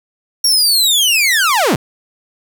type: linear sweep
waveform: sawtooth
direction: down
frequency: 5620 to 97.7 Hz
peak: -7 dBFS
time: 0.44-1.76 s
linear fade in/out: 5 ms
effects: none